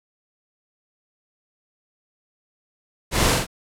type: noise with echo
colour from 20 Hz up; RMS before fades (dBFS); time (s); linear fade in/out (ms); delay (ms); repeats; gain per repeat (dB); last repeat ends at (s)
pink; -21; 3.11-3.38; 50; 44; 2; -2; 3.468
effects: low-pass 11000 Hz 12 dB/octave